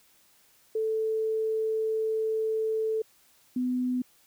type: tone pair in turn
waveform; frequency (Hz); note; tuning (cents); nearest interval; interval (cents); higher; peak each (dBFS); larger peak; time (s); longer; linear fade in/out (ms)
sine; 440 / 251; A4 / B3; 0 / +28; minor seventh; 972; first; -25; neither; 0.75-3.02 / 3.56-4.02; first; 5
effects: white hiss -62 dBFS RMS until 4.26 s